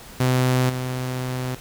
sawtooth tone with level steps, 127.5 Hz, C3, 44 cents flat, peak -13 / -21 dBFS, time 0.2-1.55 s, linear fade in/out 5 ms, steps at 0.69 s, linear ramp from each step 10 ms, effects pink hiss -42 dBFS RMS until 1.6 s

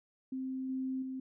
sine tone with level steps, 261.6 Hz, C4, in tune, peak -35 / -33 / -37 dBFS, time 0.32-1.2 s, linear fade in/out 5 ms, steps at 0.69 / 1.02 s, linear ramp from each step 5 ms, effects none

